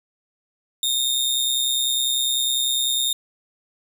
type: tone with amplitude modulation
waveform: sawtooth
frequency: 3668 Hz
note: A#7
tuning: 29 cents flat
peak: -14 dBFS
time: 0.83-3.13 s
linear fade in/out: 2 ms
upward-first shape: sine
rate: 130 Hz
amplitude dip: 55%
effects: none